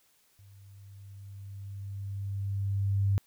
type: tone with level ramp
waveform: sine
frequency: 99 Hz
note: G2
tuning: 18 cents sharp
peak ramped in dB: -52 to -22 dBFS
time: 0.39-3.18 s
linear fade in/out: 0 ms
effects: white hiss -67 dBFS RMS until 3.26 s